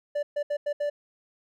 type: tone bursts at uneven times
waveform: triangle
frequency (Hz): 584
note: D5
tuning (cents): -10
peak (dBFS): -23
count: 5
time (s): 0.15-0.23 / 0.36-0.43 / 0.5-0.57 / 0.66-0.73 / 0.8-0.9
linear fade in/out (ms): 10
effects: none